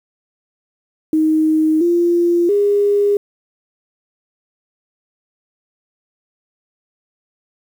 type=tone with pitch steps; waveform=sine; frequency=313.3 / 345.3 / 407.6 Hz; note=D#4 / F4 / G#4; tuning=+12 / -20 / -32 cents; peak=-11 dBFS; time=1.13-3.17 s; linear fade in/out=2 ms; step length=680 ms; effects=7-bit

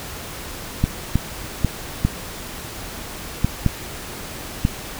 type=clicks; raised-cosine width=5 ms; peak=-3 dBFS; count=7; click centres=0.84 / 1.156 / 1.647 / 2.05 / 3.446 / 3.663 / 4.651 s; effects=pink hiss -33 dBFS RMS until 4.99 s

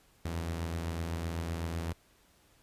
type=beating tone pair; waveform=sawtooth; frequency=83 / 90.9 Hz; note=E2 / F#2; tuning=+12 / -30 cents; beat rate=7.9 Hz; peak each=-30 / -39 dBFS; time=0.25-1.93 s; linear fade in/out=5 ms; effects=pink hiss -65 dBFS RMS until 2.62 s + resampled to 32000 Hz

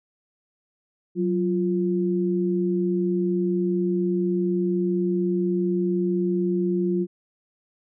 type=tone pair together; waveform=sine; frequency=184.98 / 349.2 Hz; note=F#3 / F4; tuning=0 / 0 cents; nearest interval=major seventh; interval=1100 cents; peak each=-23 dBFS; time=1.15-7.07 s; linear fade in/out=50 ms; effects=none

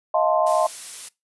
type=chord; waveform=sine; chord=F dominant seventh; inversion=third; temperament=equal with one note detuned; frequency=630.9 / 698.5 / 880 / 1046.5 Hz; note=Eb5 / F5 / A5 / C6; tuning=+24 / 0 / 0 / 0 cents; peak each=-20 / -22 / -25 / -24 dBFS; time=0.14-0.67 s; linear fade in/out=5 ms
type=noise; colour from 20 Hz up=blue; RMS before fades=-33 dBFS; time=0.46-1.09 s; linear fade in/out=10 ms
effects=noise-tail reverb RT60 0.2 s tail -21 dB re dry + resampled to 24000 Hz

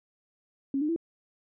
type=tone with pitch steps; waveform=sine; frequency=273.6 / 301.8 / 333 Hz; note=C#4 / D4 / E4; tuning=-23 / +47 / +18 cents; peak=-25 dBFS; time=0.74-0.962 s; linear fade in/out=2 ms; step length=74 ms; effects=none

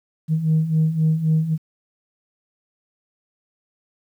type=beating tone pair; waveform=sine; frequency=155.56 / 159.36 Hz; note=D#3 / D#3; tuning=0 / +42 cents; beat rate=3.8 Hz; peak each=-21 / -16 dBFS; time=0.28-1.58 s; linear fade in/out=50 ms; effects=tanh soft clip ceiling -11 dBFS + 9-bit

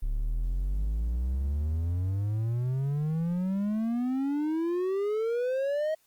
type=exponential sweep; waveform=triangle; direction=up; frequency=34.11 to 638 Hz; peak=-24 dBFS; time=0.02-5.95 s; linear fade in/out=10 ms; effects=white hiss -67 dBFS RMS until 6.06 s + Opus 32 kbps

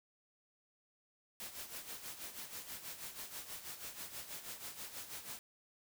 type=noise with tremolo; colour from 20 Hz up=white; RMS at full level=-45 dBFS; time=1.4-5.39 s; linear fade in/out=0 ms; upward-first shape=sine; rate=6.2 Hz; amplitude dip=65%; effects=none

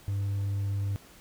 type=tone with hard clipping; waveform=sine; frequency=99.7 Hz; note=G2; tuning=30 cents sharp; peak=-28 dBFS; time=0.08-0.96 s; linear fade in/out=0 ms; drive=2 dB; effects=pink hiss -54 dBFS RMS until 1.2 s

